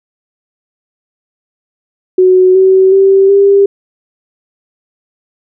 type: tone with pitch steps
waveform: sine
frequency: 370 / 379.1 / 388.4 / 397.9 Hz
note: F#4 / F#4 / G4 / G4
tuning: 0 / +42 / -16 / +26 cents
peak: -3 dBFS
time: 2.18-3.66 s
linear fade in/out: 5 ms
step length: 370 ms
effects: none